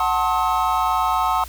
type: chord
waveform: triangle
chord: F# diminished seventh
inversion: none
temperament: just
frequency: 740 / 888 / 1065.6 / 1278.7 Hz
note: F#5 / A5 / C6 / Eb6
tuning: 0 / +16 / +31 / +47 cents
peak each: -21 dBFS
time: 0-1.44 s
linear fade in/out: 2 ms
effects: added 60 Hz sine -36 dBFS peak until 1.48 s + white hiss -41 dBFS RMS until 1.48 s